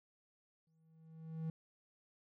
triangle tone with exponential growth, 160.8 Hz, E3, 43 cents flat, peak -34 dBFS, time 0.67-1.5 s, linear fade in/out 2 ms, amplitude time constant 180 ms, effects none

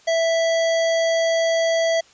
harmonic tone, 659.3 Hz, E5, in tune, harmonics 1 / 3 / 5 / 7 / 9 / 10, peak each -17 / -27 / -31 / -34 / -36 / -37 dBFS, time 0.07-2.01 s, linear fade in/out 10 ms, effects white hiss -52 dBFS RMS until 2.13 s + resampled to 16000 Hz

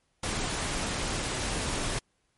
pink noise, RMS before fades -31 dBFS, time 0.23-1.99 s, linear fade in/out 5 ms, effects pink hiss -73 dBFS RMS until 2.37 s + MP3 48 kbps

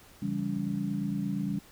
sine tone cluster, 141.1 / 170 / 198.6 / 283.5 Hz, C#3 / F3 / G3 / C#4, +31 / -46 / +23 / +39 cents, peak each -37 / -36 / -31 / -36 dBFS, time 0.22-1.59 s, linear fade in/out 5 ms, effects pink hiss -55 dBFS RMS until 1.71 s

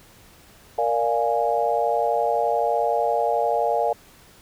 sine chord, Bb dominant seventh, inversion none, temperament equal, 466.2 / 587.3 / 698.5 / 830.6 Hz, Bb4 / D5 / F5 / Ab5, 0 / 0 / 0 / 0 cents, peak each -25 / -25 / -23 / -25 dBFS, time 0.78-3.93 s, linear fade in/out 5 ms, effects pink hiss -51 dBFS RMS until 4.41 s

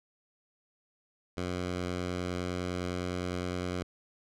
10% pulse tone, 89.8 Hz, F2, 49 cents sharp, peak -24 dBFS, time 1.37-3.83 s, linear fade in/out 5 ms, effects low-pass 7000 Hz 12 dB/octave

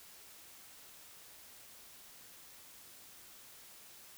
silence, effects white hiss -56 dBFS RMS until 4.17 s

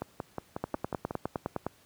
two click trains, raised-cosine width 1 ms, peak -16 / -19 dBFS, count 11 / 7, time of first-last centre 0.64-1.666 / 0.02-1.109 s, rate 9.75 / 5.51 Hz, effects pink hiss -61 dBFS RMS until 1.85 s + high-pass 80 Hz 12 dB/octave

